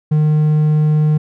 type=tone; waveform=triangle; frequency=152.6 Hz; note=D#3; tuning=33 cents flat; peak=-8 dBFS; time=0.11-1.18 s; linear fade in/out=10 ms; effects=none